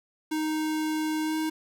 square tone with pitch glide, 311.1 to 314.4 Hz, D#4 to D#4, 0 to +18 cents, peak -27 dBFS, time 0.31-1.5 s, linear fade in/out 10 ms, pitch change +18 cents, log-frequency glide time 1.23-1.36 s, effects 9-bit

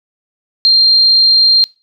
sine tone, 4186 Hz, C8, in tune, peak -5 dBFS, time 0.65-1.64 s, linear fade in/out 0 ms, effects noise-tail reverb RT60 0.3 s tail -23 dB re dry

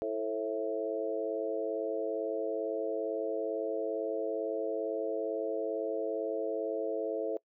harmonic tone with a mistuned harmonic, 110 Hz, A2, in tune, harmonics 3 / 4 / 5 / 6, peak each -39 / -34 / -36 / -37 dBFS, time 0.02-7.37 s, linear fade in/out 0 ms, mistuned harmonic 5, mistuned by -39 cents, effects noise-tail reverb RT60 0.1 s tail -23 dB re dry

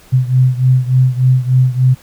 sine beating tone pair, 127.3 / 130.7 Hz, C3 / C3, -47 / -1 cents, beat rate 3.4 Hz, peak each -10 / -13 dBFS, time 0.12-1.95 s, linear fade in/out 20 ms, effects pink hiss -44 dBFS RMS until 2.02 s

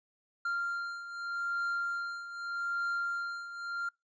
triangle beating tone pair, 1390 / 1390.82 Hz, F6 / F6, -9 / -8 cents, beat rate 0.82 Hz, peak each -37 / -32 dBFS, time 0.45-3.89 s, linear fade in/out 5 ms, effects noise-tail reverb RT60 0.2 s tail -26 dB re dry + resampled to 16000 Hz

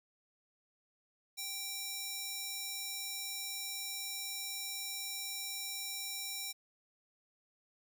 square tone with high-pass filter, 784 Hz, G5, in tune, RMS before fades -41 dBFS, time 1.37-6.53 s, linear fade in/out 20 ms, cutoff 4300 Hz, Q 0.74, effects none

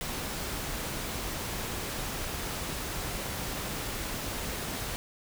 pink noise, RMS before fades -35 dBFS, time 0.01-4.96 s, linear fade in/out 0 ms, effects none

